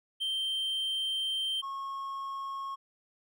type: tone pair in turn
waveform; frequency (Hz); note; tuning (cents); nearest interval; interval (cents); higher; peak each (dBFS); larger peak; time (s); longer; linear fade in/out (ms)
triangle; 3136 / 1091; G7 / C#6; 0 / -28; octave + tritone; 1828; first; -28 / -33; first; 0.2-1.62 / 1.62-2.76; first; 20
effects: none